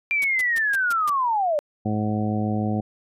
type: linear sweep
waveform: sine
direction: down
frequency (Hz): 2386 to 569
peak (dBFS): -19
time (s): 0.11-1.59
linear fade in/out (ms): 0
type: noise bursts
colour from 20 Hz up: white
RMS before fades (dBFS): -34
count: 6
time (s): 0.22-1.096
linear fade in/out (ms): 0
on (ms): 21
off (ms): 150
type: harmonic tone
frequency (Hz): 106.4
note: G#2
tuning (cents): +42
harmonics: 1 / 2 / 3 / 4 / 5 / 6 / 7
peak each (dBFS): -26 / -24 / -31 / -36 / -35 / -38 / -32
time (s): 1.85-2.81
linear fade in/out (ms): 10
effects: resampled to 32000 Hz